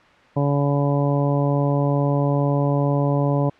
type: harmonic tone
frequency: 142.3 Hz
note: C#3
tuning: 46 cents sharp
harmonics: 1 / 2 / 3 / 4 / 5 / 6 / 7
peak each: -19 / -24 / -28 / -25 / -31 / -33 / -31 dBFS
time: 0.36-3.5 s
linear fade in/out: 10 ms
effects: white hiss -50 dBFS RMS until 3.59 s + low-pass 2000 Hz 12 dB/octave